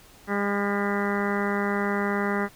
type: harmonic tone with a mistuned harmonic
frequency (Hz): 202.1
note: G#3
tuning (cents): -47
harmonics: 1 / 2 / 3 / 4 / 5 / 6 / 7 / 8 / 9 / 10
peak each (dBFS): -27 / -29 / -35 / -34 / -36 / -34 / -35 / -36 / -37 / -35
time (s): 0.27-2.49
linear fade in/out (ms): 50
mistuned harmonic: 10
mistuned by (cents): -40
effects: pink hiss -52 dBFS RMS until 2.55 s